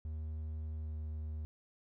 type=tone with pitch glide; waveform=triangle; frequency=77.9 to 77.23 Hz; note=D#2 to D#2; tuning=+3 to -12 cents; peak=-36 dBFS; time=0.05-1.45 s; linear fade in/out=0 ms; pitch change=-15 cents; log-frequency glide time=0.79-0.94 s; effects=none